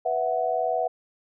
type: chord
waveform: sine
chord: B suspended fourth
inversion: none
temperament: equal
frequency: 493.9 / 659.3 / 740 Hz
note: B4 / E5 / F#5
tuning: 0 / 0 / 0 cents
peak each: -29 / -26 / -26 dBFS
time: 0.05-0.88 s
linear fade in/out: 10 ms
effects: none